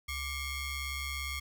sawtooth ring-modulated tone, 1108.7 Hz, C#6, in tune, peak -28 dBFS, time 0.08-1.4 s, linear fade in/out 10 ms, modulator 1040 Hz, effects none

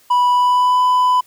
triangle tone with pitch glide, 984 to 1000 Hz, B5 to B5, -7 to +21 cents, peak -9 dBFS, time 0.1-1.21 s, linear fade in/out 10 ms, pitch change +28 cents, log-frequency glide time 0.3-0.82 s, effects white hiss -52 dBFS RMS until 1.26 s

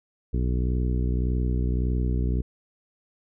harmonic tone, 61.74 Hz, B1, in tune, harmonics 1 / 2 / 3 / 4 / 5 / 6 / 7, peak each -23 / -29 / -33 / -35 / -37 / -39 / -40 dBFS, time 0.33-2.42 s, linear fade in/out 10 ms, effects none

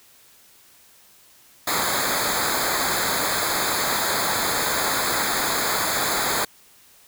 pink noise with comb filter, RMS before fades -23 dBFS, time 1.67-6.45 s, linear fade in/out 5 ms, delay 0.35 ms, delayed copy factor -0.95, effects white hiss -53 dBFS RMS until 7.07 s

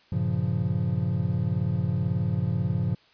triangle chord, G half-diminished seventh, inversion none, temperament equal, 98 / 116.54 / 138.59 / 174.61 Hz, G2 / Bb2 / Db3 / F3, 0 / 0 / 0 / 0 cents, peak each -27 dBFS, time 0.12-2.95 s, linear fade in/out 5 ms, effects white hiss -59 dBFS RMS until 3.13 s + resampled to 11025 Hz

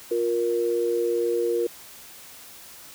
sine tone pair together, 352.3 / 470.2 Hz, F4 / A#4, +15 / +15 cents, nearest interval perfect fourth, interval 500 cents, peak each -25 / -23 dBFS, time 0.11-1.67 s, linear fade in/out 5 ms, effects white hiss -45 dBFS RMS until 2.94 s

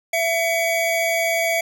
square tone pair together, 671.4 / 2256 Hz, E5 / C#7, +32 / +30 cents, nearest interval octave + major sixth, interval 2098 cents, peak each -21 / -23 dBFS, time 0.13-1.61 s, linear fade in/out 5 ms, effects none

